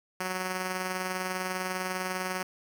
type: tone with tremolo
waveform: 5% pulse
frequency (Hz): 185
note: F#3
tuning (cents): 0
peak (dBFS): -18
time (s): 0.2-2.43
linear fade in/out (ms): 5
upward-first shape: sine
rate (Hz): 20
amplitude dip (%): 35
effects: none